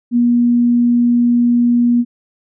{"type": "tone", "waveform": "sine", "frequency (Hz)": 240, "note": "B3", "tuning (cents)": -49, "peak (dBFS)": -9, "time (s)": [0.11, 2.05], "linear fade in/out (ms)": 50, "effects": []}